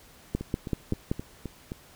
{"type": "two click trains", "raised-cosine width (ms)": 3, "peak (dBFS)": [-13, -21], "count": [5, 6], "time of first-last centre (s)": [[0.35, 1.115], [0.41, 1.719]], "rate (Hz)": [5.23, 3.82], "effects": ["pink hiss -54 dBFS RMS until 1.95 s"]}